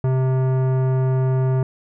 sine tone with tanh clipping, 130.4 Hz, C3, 5 cents flat, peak -18 dBFS, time 0.04-1.63 s, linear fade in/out 2 ms, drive 16 dB, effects none

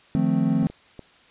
triangle chord, F dominant seventh, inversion third, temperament equal with one note detuned, 155.56 / 177.26 / 220 / 261.6 Hz, Eb3 / F3 / A3 / C4, 0 / +26 / 0 / 0 cents, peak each -23 / -22 / -22 / -22 dBFS, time 0.15-0.67 s, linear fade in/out 0 ms
clicks, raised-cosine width 2 ms, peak -24 dBFS, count 3, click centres 0.629 / 0.7 / 0.993 s
effects white hiss -54 dBFS RMS until 1.3 s + resampled to 8000 Hz

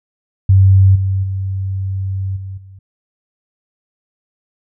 sine tone with level steps, 96 Hz, G2, 36 cents flat, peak -5 / -13 / -17 / -24 / -35 dBFS, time 0.49-2.79 s, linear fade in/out 5 ms, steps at 0.95 / 1.23 / 2.36 / 2.57 s, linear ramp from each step 10 ms, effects none

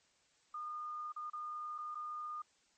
sine tone with dropouts, 1219 Hz, D#6, 36 cents flat, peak -40 dBFS, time 0.54-2.42 s, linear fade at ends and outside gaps 5 ms, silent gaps 1.122-1.162 / 1.3-1.332 / 1.781-1.785 / 1.947-1.953 s, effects white hiss -72 dBFS RMS until 2.77 s + MP3 32 kbps

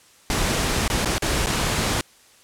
pink noise with dropouts, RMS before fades -22 dBFS, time 0.3-2.01 s, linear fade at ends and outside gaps 1 ms, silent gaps 0.879-0.9 / 1.048-1.057 / 1.182-1.222 / 1.461-1.469 s, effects white hiss -53 dBFS RMS until 2.43 s + low-pass 10000 Hz 12 dB/octave

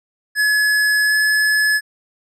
square tone with pitch glide, 1700 to 1710.8 Hz, G#6 to A6, +40 to -49 cents, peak -14 dBFS, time 0.35-1.81 s, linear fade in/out 50 ms, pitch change +11 cents, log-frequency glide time 1.05-1.14 s, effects low-pass 12000 Hz 12 dB/octave

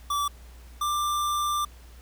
square tone pair in turn, 1157 / 1184 Hz, D6 / D6, -26 / +14 cents, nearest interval unison, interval 40 cents, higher second, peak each -25 dBFS, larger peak neither, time 0.1-0.28 / 0.81-1.65 s, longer second, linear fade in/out 5 ms, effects added 60 Hz sine -45 dBFS peak until 2.01 s + pink hiss -55 dBFS RMS until 2.01 s

